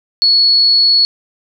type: tone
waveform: sine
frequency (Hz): 4382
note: C#8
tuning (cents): -21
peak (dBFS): -7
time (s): 0.22-1.05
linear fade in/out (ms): 0
effects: none